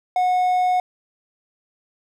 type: tone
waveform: triangle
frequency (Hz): 730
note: F#5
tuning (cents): -24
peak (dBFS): -14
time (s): 0.16-0.8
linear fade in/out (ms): 2
effects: none